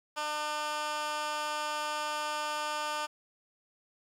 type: tone with high-pass filter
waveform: 15% pulse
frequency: 300.9 Hz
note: D4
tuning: 42 cents sharp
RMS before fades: -34 dBFS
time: 0.16-3.07 s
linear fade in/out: 20 ms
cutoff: 970 Hz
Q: 0.98
effects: low-pass 9000 Hz 12 dB/octave + 10-bit